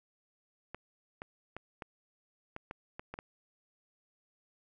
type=clicks; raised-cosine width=0.5 ms; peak=-26 dBFS; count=9; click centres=0.746 / 1.219 / 1.566 / 1.822 / 2.564 / 2.711 / 2.995 / 3.14 / 3.189 s; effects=none